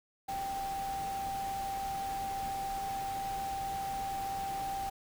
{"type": "tone in noise", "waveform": "sine", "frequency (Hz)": 784, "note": "G5", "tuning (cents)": 0, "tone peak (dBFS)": -34, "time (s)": [0.28, 4.9], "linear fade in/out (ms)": 10, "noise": "pink", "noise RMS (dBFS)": -45, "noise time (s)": [0.28, 4.9], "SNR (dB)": 8, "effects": []}